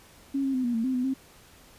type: tone with pitch steps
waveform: sine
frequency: 274.7 / 269.4 / 256.1 / 240.4 / 226.4 / 260.3 / 250.4 / 265.7 Hz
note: C#4 / C#4 / C4 / B3 / A3 / C4 / B3 / C4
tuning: -16 / -49 / -37 / -46 / +50 / -9 / +24 / +27 cents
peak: -24 dBFS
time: 0.34-1.14 s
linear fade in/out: 10 ms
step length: 100 ms
effects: pink hiss -54 dBFS RMS until 1.78 s + resampled to 32000 Hz